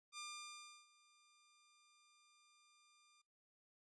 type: tone with ADSR envelope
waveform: 10% pulse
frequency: 1200 Hz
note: D6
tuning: 37 cents sharp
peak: -39 dBFS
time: 0.12-3.22 s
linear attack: 61 ms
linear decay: 680 ms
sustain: -23 dB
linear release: 10 ms
effects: noise-tail reverb RT60 0.4 s tail -23 dB re dry + resampled to 22050 Hz